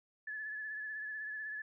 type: tone with vibrato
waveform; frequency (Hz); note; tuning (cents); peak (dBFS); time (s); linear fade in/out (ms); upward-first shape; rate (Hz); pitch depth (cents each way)
sine; 1723; A6; -37; -39; 0.27-1.62; 5; sine; 16; 34
effects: none